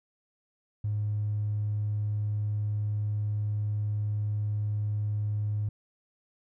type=tone with tanh clipping; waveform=triangle; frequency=104.8 Hz; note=G#2; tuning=16 cents sharp; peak=-26 dBFS; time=0.84-5.69 s; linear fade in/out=5 ms; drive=1 dB; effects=none